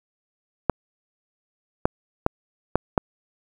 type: clicks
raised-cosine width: 1 ms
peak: -3 dBFS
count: 5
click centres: 0.697 / 1.855 / 2.264 / 2.756 / 2.978 s
effects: 7-bit